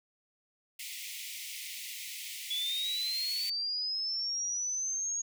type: high-pass noise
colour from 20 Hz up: pink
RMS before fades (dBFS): -42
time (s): 0.79-3.5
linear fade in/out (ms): 5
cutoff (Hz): 2000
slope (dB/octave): 96
type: linear sweep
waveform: sine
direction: up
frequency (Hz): 3387 to 6645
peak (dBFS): -31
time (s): 2.5-5.22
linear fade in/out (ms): 10
effects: none